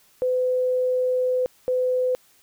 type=tone bursts at uneven times; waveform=sine; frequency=506 Hz; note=B4; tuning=42 cents sharp; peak=-19 dBFS; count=2; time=0.22-1.46 / 1.68-2.15 s; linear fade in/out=0 ms; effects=white hiss -58 dBFS RMS until 2.42 s